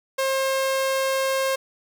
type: tone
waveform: sawtooth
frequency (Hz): 534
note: C5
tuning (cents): +35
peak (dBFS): -17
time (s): 0.18-1.56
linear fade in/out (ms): 10
effects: none